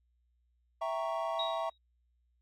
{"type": "chord", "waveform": "triangle", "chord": "E diminished seventh", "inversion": "none", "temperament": "equal", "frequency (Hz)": [659.3, 784, 932.3, 1108.7], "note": ["E5", "G5", "Bb5", "Db6"], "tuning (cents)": [0, 0, 0, 0], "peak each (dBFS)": [-33, -39, -37, -37], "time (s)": [0.81, 1.7], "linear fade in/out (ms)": 10}
{"type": "tone with exponential decay", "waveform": "sine", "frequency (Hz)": 3806, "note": "A#7", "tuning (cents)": 35, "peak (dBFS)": -31, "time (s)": [1.39, 1.78], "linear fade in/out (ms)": 5, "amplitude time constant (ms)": 83}
{"effects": ["added 60 Hz sine -70 dBFS peak until 2.41 s", "AAC 64 kbps"]}